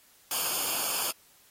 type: noise with comb filter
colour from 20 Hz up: white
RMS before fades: -30 dBFS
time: 0.31-1.11 s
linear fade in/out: 2 ms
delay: 0.51 ms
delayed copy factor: -0.8
effects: white hiss -60 dBFS RMS until 1.5 s + AAC 48 kbps